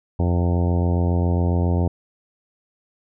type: harmonic tone with a mistuned harmonic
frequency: 87.31 Hz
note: F2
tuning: in tune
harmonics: 1 / 2 / 3 / 4 / 5 / 6 / 7 / 8 / 9 / 10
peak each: -18 / -24 / -28 / -30 / -32 / -34 / -35 / -36 / -37 / -38 dBFS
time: 0.19-1.88 s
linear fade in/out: 5 ms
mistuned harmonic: 10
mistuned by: +64 cents
effects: none